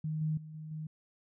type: tone with level steps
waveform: sine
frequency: 155.56 Hz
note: D#3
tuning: in tune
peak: -32 / -29 / -44 / -41 / -37 dBFS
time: 0.04-0.87 s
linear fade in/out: 5 ms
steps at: 0.21 / 0.37 / 0.54 / 0.71 s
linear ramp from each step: 5 ms
effects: none